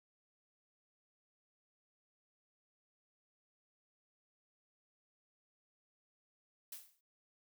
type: noise with exponential decay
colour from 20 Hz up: blue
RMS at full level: -44 dBFS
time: 6.72-7.01 s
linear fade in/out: 5 ms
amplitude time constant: 61 ms
effects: none